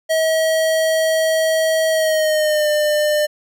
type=tone with pitch glide; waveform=square; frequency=640 to 600.6 Hz; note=D#5 to D5; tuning=+49 to +39 cents; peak=-15 dBFS; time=0.09-3.27 s; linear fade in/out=20 ms; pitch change=-110 cents; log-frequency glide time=1.9-2.69 s; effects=none